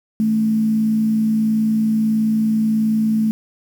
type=tone with frequency modulation; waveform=sine; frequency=218.9 Hz; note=A3; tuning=9 cents flat; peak=-14 dBFS; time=0.2-3.31 s; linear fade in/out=0 ms; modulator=58.5 Hz; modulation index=0.23; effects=7-bit